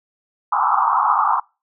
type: band-pass noise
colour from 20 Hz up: white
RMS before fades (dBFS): -17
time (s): 0.52-1.4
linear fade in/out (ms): 5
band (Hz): 770 to 1300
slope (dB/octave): 96
effects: noise-tail reverb RT60 0.3 s tail -26 dB re dry